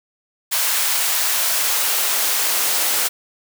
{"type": "noise with high-pass filter sweep", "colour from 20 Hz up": "white", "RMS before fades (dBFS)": -19, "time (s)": [0.51, 3.09], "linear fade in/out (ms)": 20, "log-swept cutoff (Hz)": [830, 420], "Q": 0.8, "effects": []}